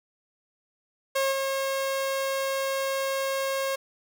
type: tone with level steps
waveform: sawtooth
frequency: 541 Hz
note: C#5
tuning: 42 cents flat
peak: -19 / -22 dBFS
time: 1.15-3.76 s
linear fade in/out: 10 ms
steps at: 1.31 s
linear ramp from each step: 20 ms
effects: none